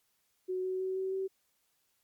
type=tone with pitch steps; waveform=sine; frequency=370 / 373.2 / 376.5 / 379.7 / 383 Hz; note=F#4 / F#4 / F#4 / F#4 / G4; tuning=0 / +15 / +30 / +45 / -40 cents; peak=-31 dBFS; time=0.48-1.28 s; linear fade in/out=20 ms; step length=160 ms; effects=white hiss -75 dBFS RMS until 2.03 s + MP3 96 kbps